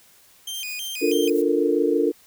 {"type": "tone with vibrato", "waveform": "sawtooth", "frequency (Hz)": 2794, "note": "F7", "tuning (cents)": 0, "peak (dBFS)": -26, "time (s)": [0.47, 1.3], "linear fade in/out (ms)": 5, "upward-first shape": "square", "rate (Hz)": 3.1, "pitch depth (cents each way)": 210}
{"type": "noise with tremolo", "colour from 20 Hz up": "violet", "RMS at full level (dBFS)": -39, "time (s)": [0.54, 1.42], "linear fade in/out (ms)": 5, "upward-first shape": "sine", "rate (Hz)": 7.3, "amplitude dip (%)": 45}
{"type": "chord", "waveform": "sine", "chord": "Bb major seventh", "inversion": "first", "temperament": "equal", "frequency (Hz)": [293.7, 349.2, 440, 466.2], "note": ["D4", "F4", "A4", "Bb4"], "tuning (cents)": [0, 0, 0, 0], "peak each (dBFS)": -23, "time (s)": [1.01, 2.12], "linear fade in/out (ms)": 20}
{"effects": ["white hiss -54 dBFS RMS until 2.26 s"]}